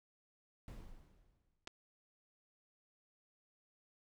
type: noise with exponential decay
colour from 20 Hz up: brown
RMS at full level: -46 dBFS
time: 0.68-1.65 s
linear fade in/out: 0 ms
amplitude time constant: 210 ms
type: clicks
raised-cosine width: 0.2 ms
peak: -30 dBFS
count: 2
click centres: 1.673 / 1.676 s
effects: none